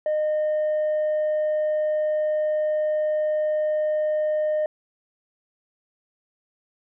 sine tone, 612 Hz, D#5, 29 cents flat, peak -18 dBFS, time 0.06-4.66 s, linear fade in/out 2 ms, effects tanh soft clip ceiling -19 dBFS

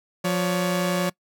sawtooth tone pair together, 177.65 / 564 Hz, F3 / C#5, +30 / +30 cents, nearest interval octave + minor sixth, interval 2000 cents, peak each -19 / -22 dBFS, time 0.24-1.1 s, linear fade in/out 10 ms, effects noise-tail reverb RT60 0.1 s tail -23 dB re dry

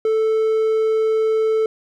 triangle tone, 440 Hz, A4, in tune, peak -13 dBFS, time 0.05-1.66 s, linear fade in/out 2 ms, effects none

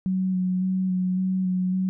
sine tone with vibrato, 185.5 Hz, F#3, 5 cents sharp, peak -21 dBFS, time 0.06-1.89 s, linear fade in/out 0 ms, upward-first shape square, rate 1.8 Hz, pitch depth 16 cents each way, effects none

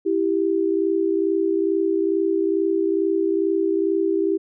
sine tone pair together, 329.5 / 391.8 Hz, E4 / G4, -1 / -1 cents, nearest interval minor third, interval 300 cents, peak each -21 / -20 dBFS, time 0.05-4.38 s, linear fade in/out 20 ms, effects none

